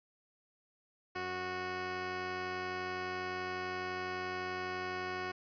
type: tone pair together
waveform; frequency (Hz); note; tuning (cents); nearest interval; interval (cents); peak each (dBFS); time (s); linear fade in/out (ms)
10% pulse; 91.8 / 367.2; F#2 / F#4; -13 / -13; 2 octaves; 2400; -39 / -29; 1.15-5.32; 10
effects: resampled to 11025 Hz